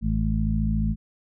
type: harmonic tone with a mistuned harmonic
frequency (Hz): 54.1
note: A1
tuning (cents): -29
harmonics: 1 / 2 / 3 / 4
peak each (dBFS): -24 / -29 / -28 / -26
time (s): 0.01-0.96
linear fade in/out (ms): 50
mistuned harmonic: 1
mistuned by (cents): -15
effects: none